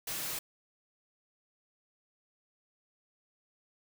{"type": "noise with comb filter", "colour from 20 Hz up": "white", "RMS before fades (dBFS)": -37, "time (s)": [0.07, 0.39], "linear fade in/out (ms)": 5, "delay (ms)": 6.3, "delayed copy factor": 0.5, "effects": []}